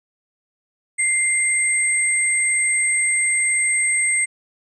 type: tone pair together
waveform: sine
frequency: 2093 / 8372 Hz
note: C7 / C9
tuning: 0 / 0 cents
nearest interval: 2 octaves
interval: 2400 cents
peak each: -19 dBFS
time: 0.98-4.26 s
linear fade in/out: 20 ms
effects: none